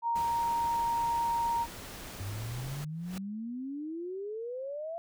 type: tone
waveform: sine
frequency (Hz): 932.3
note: A#5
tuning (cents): 0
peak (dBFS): -27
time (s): 0.02-1.67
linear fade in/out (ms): 50
type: noise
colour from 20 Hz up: pink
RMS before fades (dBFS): -44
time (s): 0.15-2.85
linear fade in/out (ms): 10
type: exponential sweep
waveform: sine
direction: up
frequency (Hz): 94.7 to 684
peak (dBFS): -35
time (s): 2.2-4.98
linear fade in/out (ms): 0
type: noise with exponential growth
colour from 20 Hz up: pink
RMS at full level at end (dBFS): -41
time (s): 2.89-3.18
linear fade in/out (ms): 2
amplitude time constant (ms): 62
effects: none

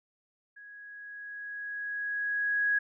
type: tone with level ramp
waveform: sine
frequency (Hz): 1661.2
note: G#6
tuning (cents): 0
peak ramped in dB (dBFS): -47 to -23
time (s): 0.56-2.79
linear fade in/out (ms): 10
effects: none

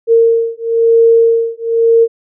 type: beating tone pair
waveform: sine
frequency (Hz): 458.4 / 459.4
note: A#4 / A#4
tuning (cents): -29 / -25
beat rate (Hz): 1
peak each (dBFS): -10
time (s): 0.07-2.08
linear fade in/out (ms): 50
effects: none

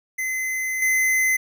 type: tone with level steps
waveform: square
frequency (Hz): 2047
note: C7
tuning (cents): -38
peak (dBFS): -24 / -18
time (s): 0.18-1.37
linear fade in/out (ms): 10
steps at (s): 0.82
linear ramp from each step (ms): 2
effects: none

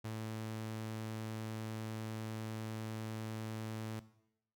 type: tone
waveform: sawtooth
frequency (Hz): 110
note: A2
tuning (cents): 0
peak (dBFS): -36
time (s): 0.04-4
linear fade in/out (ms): 10
effects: noise-tail reverb RT60 0.8 s tail -17 dB re dry

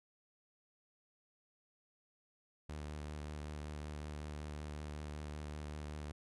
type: tone with vibrato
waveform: sawtooth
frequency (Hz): 75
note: D2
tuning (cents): +37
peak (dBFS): -39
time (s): 2.69-6.12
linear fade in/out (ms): 5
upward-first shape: sine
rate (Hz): 5.3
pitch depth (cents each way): 15
effects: resampled to 24000 Hz

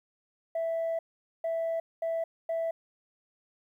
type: tone bursts at uneven times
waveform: sine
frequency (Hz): 659.3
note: E5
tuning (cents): 0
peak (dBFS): -26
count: 4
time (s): 0.55-0.99 / 1.44-1.8 / 2.02-2.24 / 2.49-2.71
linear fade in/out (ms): 5
effects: tanh soft clip ceiling -26 dBFS + 11-bit

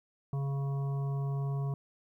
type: harmonic tone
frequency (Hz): 138.59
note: C#3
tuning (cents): 0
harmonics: 1 / 3 / 5 / 7 / 8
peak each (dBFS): -30 / -45 / -48 / -52 / -51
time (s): 0.33-1.74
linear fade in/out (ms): 2
effects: 12-bit

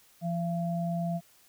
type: tone pair together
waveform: sine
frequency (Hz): 170.2 / 680.2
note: F3 / F5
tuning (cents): -44 / -46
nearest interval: 2 octaves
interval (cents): 2398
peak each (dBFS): -29 / -34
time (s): 0.21-1.21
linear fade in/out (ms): 50
effects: white hiss -61 dBFS RMS until 1.48 s

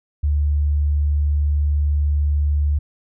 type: tone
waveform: sine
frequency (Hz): 73.3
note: D2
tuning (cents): -3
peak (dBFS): -15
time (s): 0.23-2.79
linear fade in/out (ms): 10
effects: none

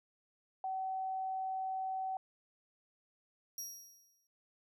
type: tone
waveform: sine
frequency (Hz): 760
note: F#5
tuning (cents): +46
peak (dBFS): -35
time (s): 0.64-2.17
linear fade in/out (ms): 2
type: tone with exponential decay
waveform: sawtooth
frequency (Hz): 5670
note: F8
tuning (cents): +25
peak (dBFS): -36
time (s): 3.58-4.27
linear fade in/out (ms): 2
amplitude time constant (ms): 150
effects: none

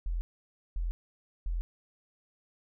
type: tone bursts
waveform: sine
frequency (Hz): 42.3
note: E1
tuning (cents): +45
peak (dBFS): -29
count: 3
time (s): 0.06-1.61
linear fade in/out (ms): 0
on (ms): 150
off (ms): 550
effects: none

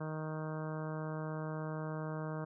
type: harmonic tone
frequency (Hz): 156.1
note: D#3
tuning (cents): +6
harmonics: 1 / 2 / 3 / 4 / 5 / 6 / 7 / 8 / 9 / 10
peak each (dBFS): -39 / -46 / -46 / -46 / -54 / -51 / -51 / -53 / -55 / -54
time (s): 0-2.45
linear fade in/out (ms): 10
effects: none

